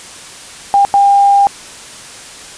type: tone bursts at uneven times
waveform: sine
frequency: 801 Hz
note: G5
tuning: 37 cents sharp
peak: -5 dBFS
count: 2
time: 0.74-0.85 / 0.94-1.47 s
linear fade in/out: 0 ms
effects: white hiss -32 dBFS RMS until 2.57 s + resampled to 22050 Hz